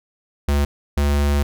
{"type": "tone pair in turn", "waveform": "square", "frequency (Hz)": [71.6, 71.87], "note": ["D2", "D2"], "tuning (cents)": [-43, -37], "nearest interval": "unison", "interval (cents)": 6, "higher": "second", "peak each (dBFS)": -16, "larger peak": "neither", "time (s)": [[0.48, 0.65], [0.97, 1.43]], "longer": "second", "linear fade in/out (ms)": 5, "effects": []}